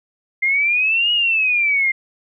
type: exponential two-way sweep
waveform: sine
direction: up then down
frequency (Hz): 2093 to 2907 to 2093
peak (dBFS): -14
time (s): 0.42-1.92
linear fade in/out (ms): 10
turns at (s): 1.12
effects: none